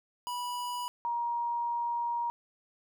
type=tone pair in turn; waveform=square / sine; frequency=979 / 945.7 Hz; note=B5 / A#5; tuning=-15 / +25 cents; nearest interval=minor second; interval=60 cents; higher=first; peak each=-34 / -29 dBFS; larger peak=second; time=0.27-0.88 / 1.05-2.3 s; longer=second; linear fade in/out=0 ms; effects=none